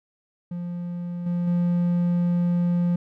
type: tone with level steps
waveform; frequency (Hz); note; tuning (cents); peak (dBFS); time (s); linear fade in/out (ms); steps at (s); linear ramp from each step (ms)
triangle; 174.7; F3; +1; -26 / -20 / -17; 0.51-2.96; 5; 1.26 / 1.47; 5
effects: none